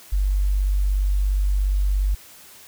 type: tone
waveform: sine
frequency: 48.55 Hz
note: G1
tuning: 16 cents flat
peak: -17 dBFS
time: 0.12-2.15 s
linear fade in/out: 10 ms
effects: white hiss -46 dBFS RMS until 2.67 s